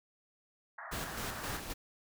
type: band-pass noise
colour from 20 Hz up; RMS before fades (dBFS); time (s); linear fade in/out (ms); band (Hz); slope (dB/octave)
white; -46; 0.78-1.6; 5; 620 to 1900; 96
type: noise with tremolo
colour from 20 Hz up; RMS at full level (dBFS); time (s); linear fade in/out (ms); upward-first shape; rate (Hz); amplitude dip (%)
pink; -39; 0.91-1.74; 20; square; 3.8; 45
effects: none